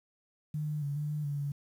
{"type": "tone with pitch steps", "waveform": "sine", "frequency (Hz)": [151.3, 150.4, 142.5, 148.9, 150.1, 143.8, 142.7], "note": ["D#3", "D3", "C#3", "D3", "D3", "D3", "D3"], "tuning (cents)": [-48, 42, 48, 24, 38, -36, -49], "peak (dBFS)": -31, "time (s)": [0.54, 1.52], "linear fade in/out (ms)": 5, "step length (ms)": 140, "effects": ["10-bit"]}